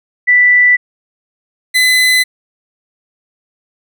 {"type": "tone pair in turn", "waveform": ["sine", "30% pulse"], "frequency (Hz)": [1975.5, 2015], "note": ["B6", "B6"], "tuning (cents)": [0, 34], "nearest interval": "unison", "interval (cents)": 34, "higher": "second", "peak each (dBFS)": -5, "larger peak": "neither", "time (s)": [[0.27, 0.77], [1.74, 2.24]], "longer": "neither", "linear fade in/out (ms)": 20, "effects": []}